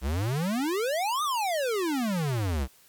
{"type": "exponential two-way sweep", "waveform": "square", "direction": "up then down", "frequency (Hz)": [61, 1250, 61], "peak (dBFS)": -26, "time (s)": [0.01, 2.68], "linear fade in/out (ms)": 50, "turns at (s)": 1.23, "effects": ["white hiss -58 dBFS RMS until 2.88 s", "MP3 96 kbps"]}